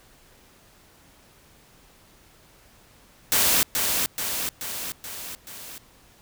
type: noise with echo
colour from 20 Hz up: white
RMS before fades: -20 dBFS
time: 3.32-3.63 s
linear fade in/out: 0 ms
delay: 430 ms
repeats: 5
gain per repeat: -4 dB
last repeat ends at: 5.78 s
effects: pink hiss -55 dBFS RMS until 6.21 s